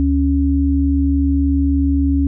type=tone pair together; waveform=sine; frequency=73.42 / 276.8 Hz; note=D2 / C#4; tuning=0 / -2 cents; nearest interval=octave + major seventh; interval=2298 cents; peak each=-15 dBFS; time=0-2.27 s; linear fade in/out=0 ms; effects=none